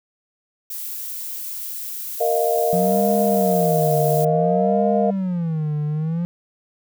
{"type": "noise", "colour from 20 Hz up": "violet", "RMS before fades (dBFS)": -30, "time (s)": [0.7, 4.25], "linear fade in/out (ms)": 5}
{"type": "chord", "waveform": "sine", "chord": "Bb suspended fourth", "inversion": "none", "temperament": "just", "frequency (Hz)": [466.2, 621.6, 699.2], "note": ["Bb4", "Eb5", "F5"], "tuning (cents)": [0, -2, 2], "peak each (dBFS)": -21, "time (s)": [2.2, 5.11], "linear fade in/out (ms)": 10}
{"type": "tone with vibrato", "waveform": "triangle", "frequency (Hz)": 174.61, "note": "F3", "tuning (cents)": 0, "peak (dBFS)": -18, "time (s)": [2.73, 6.25], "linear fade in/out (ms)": 0, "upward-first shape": "sine", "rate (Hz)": 0.57, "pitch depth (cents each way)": 270}
{"effects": []}